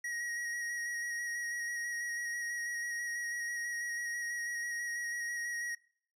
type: tone with vibrato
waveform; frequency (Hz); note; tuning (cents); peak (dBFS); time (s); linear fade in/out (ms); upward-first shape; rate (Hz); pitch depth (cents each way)
square; 1896; A#6; +29; -36; 0.04-5.75; 5; square; 6.1; 16
effects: noise-tail reverb RT60 0.6 s tail -26 dB re dry + low-pass 11000 Hz 12 dB/octave